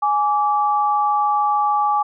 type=tone pair together; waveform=sine; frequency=833.4 / 1160 Hz; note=G#5 / D6; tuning=+6 / -22 cents; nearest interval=tritone; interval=572 cents; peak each=-17 / -19 dBFS; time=0.02-2.03 s; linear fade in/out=10 ms; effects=none